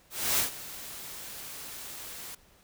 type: noise with ADSR envelope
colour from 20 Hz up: white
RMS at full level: -25 dBFS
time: 0.1-2.35 s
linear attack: 280 ms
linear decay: 120 ms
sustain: -17 dB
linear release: 6 ms
effects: pink hiss -61 dBFS RMS until 2.63 s